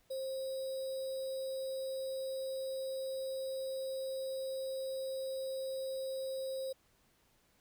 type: tone with sample-and-hold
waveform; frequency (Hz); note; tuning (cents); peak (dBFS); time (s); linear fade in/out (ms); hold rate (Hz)
sine; 530; C5; +22; -36; 0.1-6.73; 10; 4410
effects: pink hiss -71 dBFS RMS until 7.6 s